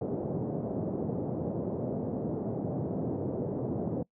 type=band-pass noise; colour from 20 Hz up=pink; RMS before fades=-33 dBFS; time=0.01-4.03 s; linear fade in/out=5 ms; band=120 to 590 Hz; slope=24 dB/octave; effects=noise-tail reverb RT60 0.1 s tail -23 dB re dry